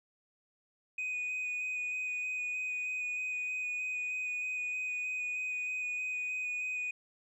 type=tone with vibrato; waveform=sine; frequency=2489 Hz; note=D#7; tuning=in tune; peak=-31 dBFS; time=0.98-6.91 s; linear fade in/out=5 ms; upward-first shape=square; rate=3.2 Hz; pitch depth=10 cents each way; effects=tanh soft clip ceiling -32 dBFS